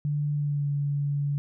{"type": "tone with pitch glide", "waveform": "sine", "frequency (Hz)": [146.83, 143.23], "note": ["D3", "D3"], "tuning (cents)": [0, -43], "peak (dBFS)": -24, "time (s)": [0.05, 1.38], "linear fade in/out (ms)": 0, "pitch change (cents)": -43, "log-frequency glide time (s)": [0.34, 0.68], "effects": []}